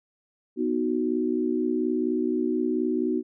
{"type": "chord", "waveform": "sine", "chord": "B major", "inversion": "none", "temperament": "equal", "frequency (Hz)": [246.9, 311.1, 370], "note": ["B3", "D#4", "F#4"], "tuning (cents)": [0, 0, 0], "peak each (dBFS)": -27, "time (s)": [0.56, 3.23], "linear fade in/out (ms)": 50, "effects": []}